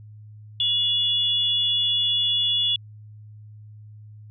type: tone pair together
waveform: sine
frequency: 2880 / 3425 Hz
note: F#7 / A7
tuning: -47 / -47 cents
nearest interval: minor third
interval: 300 cents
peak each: -26 / -20 dBFS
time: 0.6-2.76 s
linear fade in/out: 2 ms
effects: added 106 Hz sine -41 dBFS peak until 4.3 s